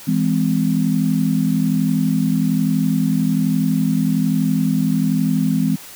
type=chord; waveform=sine; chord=E augmented; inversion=none; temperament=just; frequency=164.81 / 206 / 257.5 Hz; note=E3 / G#3 / B#3; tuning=0 / -14 / -28 cents; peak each=-19 dBFS; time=0.07-5.76 s; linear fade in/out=10 ms; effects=white hiss -38 dBFS RMS until 5.95 s